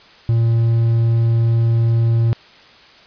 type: tone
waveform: triangle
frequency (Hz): 115.3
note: A#2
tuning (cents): -19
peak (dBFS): -10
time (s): 0.29-2.33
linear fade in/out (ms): 0
effects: white hiss -45 dBFS RMS until 3.06 s + resampled to 11025 Hz